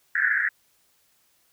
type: band-pass noise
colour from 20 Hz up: white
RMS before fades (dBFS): -23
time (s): 0.15-0.49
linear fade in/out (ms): 5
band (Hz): 1500 to 1900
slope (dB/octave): 96
effects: white hiss -65 dBFS RMS until 1.52 s